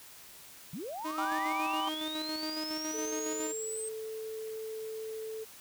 sine linear sweep, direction up, 137.2 to 8372 Hz, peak -37 dBFS, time 0.73-3.89 s, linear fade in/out 5 ms
sawtooth tone with tremolo, 311.1 Hz, D#4, in tune, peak -31 dBFS, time 1.04-3.53 s, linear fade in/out 20 ms, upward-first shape square, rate 7.2 Hz, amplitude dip 40%
triangle chord, G major, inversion none, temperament just, 784 / 980 / 1176 Hz, G5 / B5 / D6, 0 / -14 / +2 cents, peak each -34 dBFS, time 1.18-1.89 s, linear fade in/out 5 ms
sine tone, 440 Hz, A4, in tune, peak -37 dBFS, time 2.93-5.45 s, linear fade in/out 20 ms
effects white hiss -52 dBFS RMS until 5.6 s

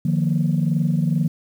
sine chord, Eb suspended second, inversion none, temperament equal with one note detuned, 152.27 / 174.61 / 233.1 Hz, Eb3 / F3 / Bb3, -37 / 0 / 0 cents, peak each -19 / -20 / -24 dBFS, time 0.05-1.28 s, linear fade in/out 5 ms, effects tanh soft clip ceiling -10 dBFS + 8-bit

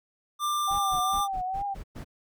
square tone, 1188 Hz, D6, 20 cents sharp, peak -26 dBFS, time 0.39-1.28 s, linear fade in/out 50 ms
sine tone with vibrato, 770 Hz, G5, 31 cents flat, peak -28 dBFS, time 0.67-1.75 s, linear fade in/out 20 ms, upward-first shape triangle, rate 2.3 Hz, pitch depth 100 cents each way
brown noise bursts, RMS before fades -39 dBFS, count 7, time 0.7-2.046 s, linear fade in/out 20 ms, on 98 ms, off 110 ms
effects none

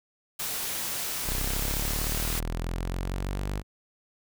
white noise, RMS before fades -32 dBFS, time 0.39-2.4 s, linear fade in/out 10 ms
sawtooth linear sweep, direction up, 31.03 to 50.3 Hz, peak -25 dBFS, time 1.24-3.63 s, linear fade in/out 50 ms
effects none

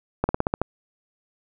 slowing click train, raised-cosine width 1 ms, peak -7 dBFS, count 7, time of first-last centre 0.24-0.616 s, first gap 50 ms, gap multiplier 1.09, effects none

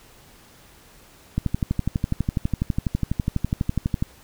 click train, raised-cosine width 5 ms, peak -9 dBFS, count 33, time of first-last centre 1.38-4.025 s, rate 12.1 Hz, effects pink hiss -51 dBFS RMS until 4.23 s

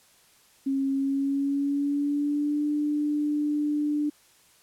sine tone with pitch glide, 271.7 to 296.3 Hz, C#4 to D4, -35 to +15 cents, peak -23 dBFS, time 0.66-4.1 s, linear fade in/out 10 ms, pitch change +150 cents, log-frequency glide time 0.92-2.65 s, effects white hiss -59 dBFS RMS until 4.62 s + low-pass 12000 Hz 12 dB/octave

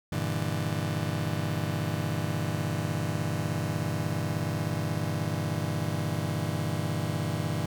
35% pulse chord, E half-diminished seventh, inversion first, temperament just, 98.89 / 118.67 / 148.33 / 164.81 Hz, G2 / Bb2 / D3 / E3, +16 / +31 / +18 / 0 cents, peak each -32 / -33 / -31 / -32 dBFS, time 0.12-7.66 s, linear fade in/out 5 ms, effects none

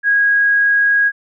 sine tone, 1646 Hz, G#6, 16 cents flat, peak -10 dBFS, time 0.03-1.12 s, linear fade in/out 50 ms, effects none

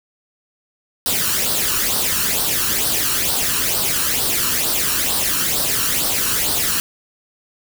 white noise with flanger, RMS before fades -19 dBFS, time 1.06-6.8 s, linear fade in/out 0 ms, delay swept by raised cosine 0.21 to 0.73 ms, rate 2.2 Hz, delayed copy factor +0.6, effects none

